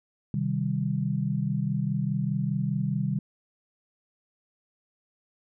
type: chord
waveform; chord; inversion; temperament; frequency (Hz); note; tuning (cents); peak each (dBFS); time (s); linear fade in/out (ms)
sine; C minor; none; equal; 130.81 / 155.56 / 196; C3 / Eb3 / G3; 0 / 0 / 0; -29; 0.34-3.19; 2
effects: none